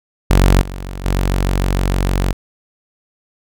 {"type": "tone with level steps", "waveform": "sawtooth", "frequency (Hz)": 46.59, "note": "F#1", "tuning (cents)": 13, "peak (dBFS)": [-4, -21, -10], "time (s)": [0.3, 2.33], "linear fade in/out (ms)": 10, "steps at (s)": [0.61, 1.05], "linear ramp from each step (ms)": 5, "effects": []}